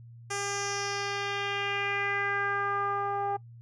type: tone with low-pass filter sweep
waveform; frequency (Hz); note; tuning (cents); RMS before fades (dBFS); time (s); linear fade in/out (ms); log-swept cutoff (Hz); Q
10% pulse; 401.5; G4; +41; -31; 0.3-3.37; 10; 8000 to 820; 3
effects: noise-tail reverb RT60 0.1 s tail -22 dB re dry + added 117 Hz sine -46 dBFS peak until 3.61 s